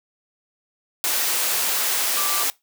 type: tone in noise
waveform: sine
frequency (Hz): 1174.7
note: D6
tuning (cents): 0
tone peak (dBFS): -28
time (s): 2.17-2.43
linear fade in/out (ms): 0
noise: white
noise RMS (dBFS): -22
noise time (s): 1.04-2.5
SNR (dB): -9
effects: noise-tail reverb RT60 0.2 s tail -22 dB re dry + high-pass 400 Hz 12 dB/octave